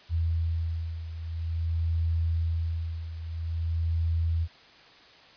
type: beating tone pair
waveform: sine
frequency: 82.41 / 82.9 Hz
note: E2 / E2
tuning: 0 / +10 cents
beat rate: 0.49 Hz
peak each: -27 / -32 dBFS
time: 0.09-4.48 s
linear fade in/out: 50 ms
effects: white hiss -53 dBFS RMS until 5.36 s + resampled to 11025 Hz